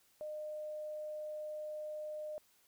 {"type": "tone", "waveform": "sine", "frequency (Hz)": 609, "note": "D#5", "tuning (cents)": -37, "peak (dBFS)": -40, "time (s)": [0.21, 2.38], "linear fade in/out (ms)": 0, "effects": ["white hiss -70 dBFS RMS until 2.67 s"]}